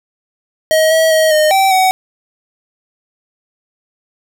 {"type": "tone with pitch steps", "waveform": "square", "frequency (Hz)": [632, 643, 633, 614, 773, 752], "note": ["D#5", "E5", "D#5", "D#5", "G5", "F#5"], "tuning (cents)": [27, -43, 30, -23, -24, 28], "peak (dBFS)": -9, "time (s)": [0.71, 1.91], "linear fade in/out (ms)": 0, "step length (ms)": 200, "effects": []}